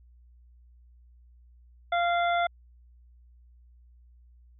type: harmonic tone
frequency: 693 Hz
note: F5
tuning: 14 cents flat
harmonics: 1 / 2 / 3 / 5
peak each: -24 / -30 / -34 / -38 dBFS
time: 1.92-2.47 s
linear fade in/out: 5 ms
effects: added 60 Hz sine -53 dBFS peak until 4.59 s